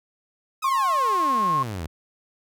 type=exponential sweep; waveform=sawtooth; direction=down; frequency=1300 to 73.42 Hz; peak=-25 dBFS; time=0.62-1.87 s; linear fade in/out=10 ms
type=tone; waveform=sine; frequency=1075 Hz; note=C6; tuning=47 cents sharp; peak=-19 dBFS; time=0.64-1.63 s; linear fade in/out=5 ms
effects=none